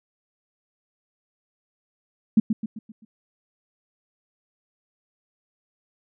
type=tone with echo; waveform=sine; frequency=219 Hz; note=A3; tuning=8 cents flat; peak=-11 dBFS; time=2.37-2.4 s; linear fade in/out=5 ms; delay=130 ms; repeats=5; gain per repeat=-7 dB; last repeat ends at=3.05 s; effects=none